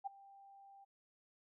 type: tone with ADSR envelope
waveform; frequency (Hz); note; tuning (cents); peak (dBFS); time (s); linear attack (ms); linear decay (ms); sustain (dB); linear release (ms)
sine; 790; G5; +13; -36; 0.04-0.85; 27; 11; -21; 16
effects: none